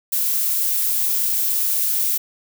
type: noise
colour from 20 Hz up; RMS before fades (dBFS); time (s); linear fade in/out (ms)
violet; -20; 0.12-2.18; 10
effects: none